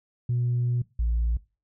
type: tone pair in turn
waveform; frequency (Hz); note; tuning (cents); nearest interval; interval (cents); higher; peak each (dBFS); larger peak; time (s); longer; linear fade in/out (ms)
sine; 121.6 / 57.39; B2 / A#1; -26 / -26; octave + minor second; 1300; first; -21 / -20; second; 0.29-0.82 / 0.99-1.37; first; 5
effects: noise-tail reverb RT60 0.3 s tail -21 dB re dry + tanh soft clip ceiling -19 dBFS